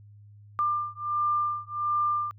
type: beating tone pair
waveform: sine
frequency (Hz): 1193 / 1194.4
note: D6 / D6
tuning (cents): +27 / +29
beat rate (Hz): 1.4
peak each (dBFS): -28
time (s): 0.59-2.31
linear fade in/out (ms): 0
effects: added 103 Hz sine -48 dBFS peak until 2.38 s